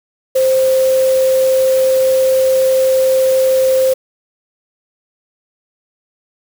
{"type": "tone in noise", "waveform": "sine", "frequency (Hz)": 524, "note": "C5", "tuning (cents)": 2, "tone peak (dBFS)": -9, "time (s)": [0.35, 3.94], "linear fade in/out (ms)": 10, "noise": "white", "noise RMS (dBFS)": -27, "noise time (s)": [0.35, 3.94], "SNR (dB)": 15, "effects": []}